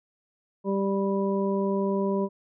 harmonic tone, 196.5 Hz, G3, 4 cents sharp, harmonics 1 / 2 / 3 / 5, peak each -26 / -27 / -32 / -34 dBFS, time 0.64-2.29 s, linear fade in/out 50 ms, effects none

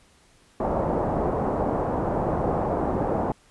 white low-pass noise, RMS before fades -25 dBFS, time 0.6-3.32 s, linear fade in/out 2 ms, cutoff 830 Hz, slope 24 dB/octave, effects pink hiss -58 dBFS RMS until 3.5 s + resampled to 24000 Hz

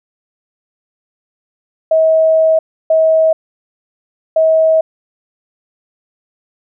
sine tone bursts at uneven times, 640 Hz, D#5, 49 cents sharp, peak -7 dBFS, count 3, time 1.91-2.59 / 2.9-3.33 / 4.36-4.81 s, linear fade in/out 5 ms, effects none

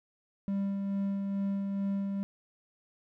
triangle tone with tremolo, 197.6 Hz, G3, 14 cents sharp, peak -26 dBFS, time 0.48-2.23 s, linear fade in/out 0 ms, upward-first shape sine, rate 2.3 Hz, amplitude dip 30%, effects none

